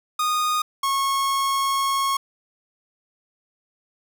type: tone pair in turn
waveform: 45% pulse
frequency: 1234 / 1093.7 Hz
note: D#6 / C#6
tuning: -15 / -24 cents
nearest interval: major second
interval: 209 cents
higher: first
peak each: -20 dBFS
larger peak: neither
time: 0.19-0.62 / 0.83-2.17 s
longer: second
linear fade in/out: 5 ms
effects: none